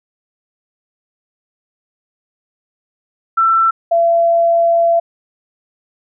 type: tone pair in turn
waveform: sine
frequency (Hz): 1338 / 676.2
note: E6 / E5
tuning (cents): +25 / +44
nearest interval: octave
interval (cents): 1181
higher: first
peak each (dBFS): -9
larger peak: neither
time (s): 3.37-3.71 / 3.91-5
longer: second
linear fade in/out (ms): 10
effects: none